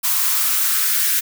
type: noise with high-pass filter sweep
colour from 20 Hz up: blue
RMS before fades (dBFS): -18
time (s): 0.03-1.21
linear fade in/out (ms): 20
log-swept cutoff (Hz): 950 to 1700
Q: 2.6
effects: none